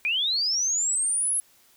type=linear sweep; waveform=sine; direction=up; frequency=2349 to 10870 Hz; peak=-22 dBFS; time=0.05-1.4 s; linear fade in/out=0 ms; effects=white hiss -59 dBFS RMS until 1.76 s